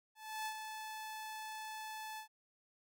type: tone with ADSR envelope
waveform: sawtooth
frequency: 869 Hz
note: A5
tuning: 22 cents flat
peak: -34 dBFS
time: 0.15-2.28 s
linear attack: 310 ms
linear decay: 74 ms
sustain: -6 dB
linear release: 98 ms
effects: none